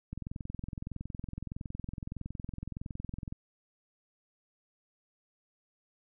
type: click train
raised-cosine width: 5 ms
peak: -26 dBFS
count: 70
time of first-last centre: 0.13-3.324 s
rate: 21.6 Hz
effects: none